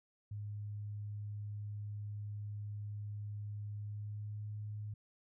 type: tone with pitch glide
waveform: sine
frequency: 103.83 to 105.28 Hz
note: G#2 to G#2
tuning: 0 to +24 cents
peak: -40 dBFS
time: 0.31-4.94 s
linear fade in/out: 5 ms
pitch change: +24 cents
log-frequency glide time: 3.76-4.49 s
effects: none